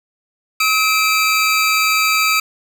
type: tone pair together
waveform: 25% pulse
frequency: 1280.1 / 2349 Hz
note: D#6 / D7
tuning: +49 / 0 cents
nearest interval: major seventh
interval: 1051 cents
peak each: -12 dBFS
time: 0.6-2.4 s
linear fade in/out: 5 ms
effects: none